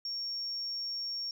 sine tone, 5520 Hz, F8, 21 cents flat, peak -33 dBFS, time 0.05-1.31 s, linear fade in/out 2 ms, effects tanh soft clip ceiling -29 dBFS + 12-bit

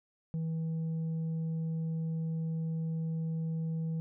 sine tone with tanh clipping, 161.9 Hz, E3, 31 cents flat, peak -32 dBFS, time 0.34-4 s, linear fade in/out 0 ms, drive 3 dB, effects none

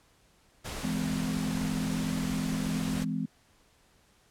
pink noise, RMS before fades -38 dBFS, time 0.64-3.05 s, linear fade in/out 20 ms
sine chord, E augmented, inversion none, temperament equal with one note detuned, 164.81 / 207.7 / 256.1 Hz, E3 / G#3 / B#3, 0 / 0 / -37 cents, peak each -33 dBFS, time 0.83-3.26 s, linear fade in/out 10 ms
effects pink hiss -64 dBFS RMS until 4.3 s + low-pass 11000 Hz 12 dB/octave

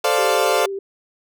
30% pulse chord, D minor seventh, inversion second, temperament equal, 440 / 523.3 / 587.3 / 698.5 Hz, A4 / C5 / D5 / F5, 0 / 0 / 0 / 0 cents, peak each -19 dBFS, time 0.04-0.66 s, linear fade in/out 5 ms
sine tone with vibrato, 392 Hz, G4, in tune, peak -24 dBFS, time 0.18-0.79 s, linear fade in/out 5 ms, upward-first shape square, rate 12 Hz, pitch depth 12 cents each way
effects none

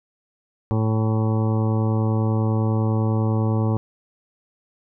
harmonic tone with a mistuned harmonic, 110 Hz, A2, in tune, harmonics 1 / 2 / 3 / 4 / 5 / 7 / 8 / 9 / 10, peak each -19 / -25 / -29 / -31 / -33 / -36 / -37 / -38 / -39 dBFS, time 0.71-3.77 s, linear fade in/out 0 ms, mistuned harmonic 10, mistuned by +38 cents, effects none

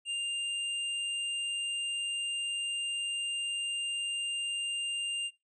square tone, 2798 Hz, F7, 3 cents sharp, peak -32 dBFS, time 0.05-5.31 s, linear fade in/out 50 ms, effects noise-tail reverb RT60 0.2 s tail -20 dB re dry + resampled to 22050 Hz

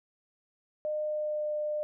sine tone with pitch glide, 608 to 601.7 Hz, D#5 to D5, -40 to +42 cents, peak -29 dBFS, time 0.85-1.83 s, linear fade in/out 0 ms, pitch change -18 cents, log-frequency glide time 1.03-1.53 s, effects none

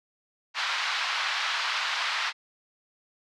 pink band-pass noise, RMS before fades -29 dBFS, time 0.54-2.33 s, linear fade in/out 50 ms, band 1000 to 4600 Hz, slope 24 dB/octave, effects none

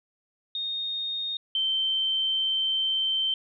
sine tone pair in turn, 3697 / 3109 Hz, A#7 / G7, -15 / -15 cents, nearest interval minor third, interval 300 cents, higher first, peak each -28 / -23 dBFS, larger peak second, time 0.55-1.37 / 1.55-3.34 s, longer second, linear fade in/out 2 ms, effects none

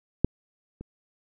clicks, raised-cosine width 3 ms, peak -6 / -26 dBFS, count 2, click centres 0.246 / 0.81 s, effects none

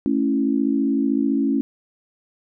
sine chord, A major, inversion none, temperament equal with one note detuned, 220 / 275.7 / 329.6 Hz, A3 / C#4 / E4, 0 / -9 / 0 cents, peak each -23 / -19 / -25 dBFS, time 0.06-1.61 s, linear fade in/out 0 ms, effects none

